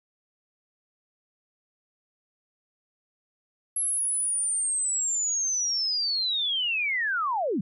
sine linear sweep, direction down, 11175 to 156.7 Hz, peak -24 dBFS, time 3.76-7.61 s, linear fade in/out 5 ms, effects none

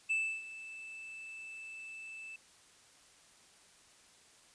triangle tone with ADSR envelope, 2637 Hz, E7, in tune, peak -27 dBFS, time 0.09-2.36 s, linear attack 19 ms, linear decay 310 ms, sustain -16 dB, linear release 3 ms, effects white hiss -62 dBFS RMS until 4.54 s + resampled to 22050 Hz

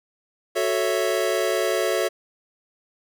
square chord, F# minor seventh, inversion none, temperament equal, 370 / 440 / 554.4 / 659.3 Hz, F#4 / A4 / C#5 / E5, 0 / 0 / 0 / 0 cents, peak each -27 dBFS, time 0.55-2.09 s, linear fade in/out 20 ms, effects none

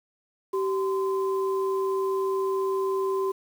sine tone pair together, 386.1 / 1030.8 Hz, G4 / C6, -26 / -26 cents, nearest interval octave + perfect fourth, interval 1700 cents, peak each -24 / -31 dBFS, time 0.53-3.32 s, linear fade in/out 10 ms, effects 8-bit

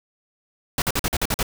pink noise bursts, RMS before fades -22 dBFS, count 8, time 0.78-1.429 s, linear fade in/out 2 ms, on 40 ms, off 47 ms, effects none

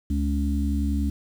harmonic tone, 70.9 Hz, C#2, 40 cents sharp, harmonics 1 / 3 / 4, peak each -23 / -28 / -29 dBFS, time 0.1-1.1 s, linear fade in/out 5 ms, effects 8-bit

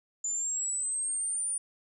sine linear sweep, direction up, 7040 to 9397 Hz, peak -29 dBFS, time 0.24-1.58 s, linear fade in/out 5 ms, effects none

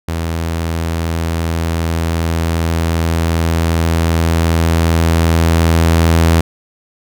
sawtooth tone with level ramp, 82.6 Hz, E2, 4 cents sharp, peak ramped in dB -13 to -4 dBFS, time 0.08-6.41 s, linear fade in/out 5 ms, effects none

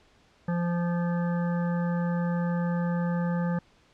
harmonic tone, 173.2 Hz, F3, 14 cents flat, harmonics 1 / 3 / 5 / 7 / 9 / 10, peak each -25 / -35 / -39 / -42 / -44 / -45 dBFS, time 0.48-3.59 s, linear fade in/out 5 ms, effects pink hiss -61 dBFS RMS until 3.93 s + low-pass 5000 Hz 12 dB/octave

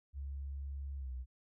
sine tone with pitch glide, 69.3 to 63.18 Hz, C#2 to B1, 0 to +40 cents, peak -39 dBFS, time 0.13-1.26 s, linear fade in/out 50 ms, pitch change -160 cents, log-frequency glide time 0.97-1.12 s, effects none

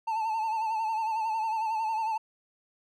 triangle tone with vibrato, 884 Hz, A5, 8 cents sharp, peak -25 dBFS, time 0.07-2.18 s, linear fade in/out 10 ms, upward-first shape sine, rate 11 Hz, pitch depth 55 cents each way, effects none

